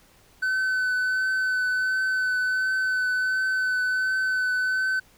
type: tone with vibrato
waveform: triangle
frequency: 1515 Hz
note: F#6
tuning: 40 cents sharp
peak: -20 dBFS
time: 0.42-5 s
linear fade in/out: 10 ms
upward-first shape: triangle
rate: 1.4 Hz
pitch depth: 16 cents each way
effects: pink hiss -57 dBFS RMS until 5.17 s